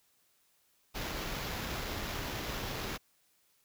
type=noise with sample-and-hold; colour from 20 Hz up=pink; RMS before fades=-38 dBFS; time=0.94-2.98 s; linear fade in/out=20 ms; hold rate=8820 Hz; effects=white hiss -71 dBFS RMS until 3.64 s